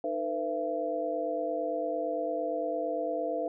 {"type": "tone cluster", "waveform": "sine", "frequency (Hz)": [307.1, 460.2, 509, 673], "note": ["D#4", "A#4", "C5", "E5"], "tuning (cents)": [-23, -22, -48, 36], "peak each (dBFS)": [-37, -37, -34, -32], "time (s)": [0.04, 3.48], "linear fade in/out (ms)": 2, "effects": []}